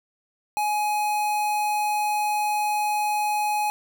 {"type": "tone with notch filter", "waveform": "square", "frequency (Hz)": 840, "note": "G#5", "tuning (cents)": 19, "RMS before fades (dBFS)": -24, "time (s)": [0.57, 3.7], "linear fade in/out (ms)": 0, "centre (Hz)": 5100, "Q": 2, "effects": []}